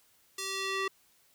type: tone with band-pass filter sweep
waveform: square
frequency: 386.5 Hz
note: G4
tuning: 24 cents flat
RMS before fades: -34 dBFS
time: 0.38-0.88 s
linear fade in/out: 5 ms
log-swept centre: 7000 to 1800 Hz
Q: 0.82
effects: white hiss -66 dBFS RMS until 1.34 s